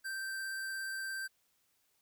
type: tone with vibrato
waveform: square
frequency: 1564 Hz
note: G6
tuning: 4 cents flat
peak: -38 dBFS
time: 0.04-1.28 s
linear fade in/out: 20 ms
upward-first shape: sine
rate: 17 Hz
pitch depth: 9 cents each way
effects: white hiss -75 dBFS RMS until 2.01 s